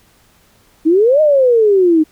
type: exponential two-way sweep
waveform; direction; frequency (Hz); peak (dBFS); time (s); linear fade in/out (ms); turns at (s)
sine; up then down; 303.8 to 628 to 304.1; -7; 0.85-2.04; 20; 1.21
effects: pink hiss -52 dBFS RMS until 2.11 s